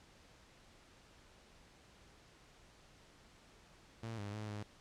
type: tone with pitch steps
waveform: sawtooth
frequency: 113.6 / 102.1 / 107 / 104.5 Hz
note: A#2 / G#2 / A2 / G#2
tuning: -44 / -29 / -48 / +11 cents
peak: -38 dBFS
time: 4.03-4.63 s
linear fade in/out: 5 ms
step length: 150 ms
effects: pink hiss -63 dBFS RMS until 4.8 s + low-pass 7000 Hz 12 dB/octave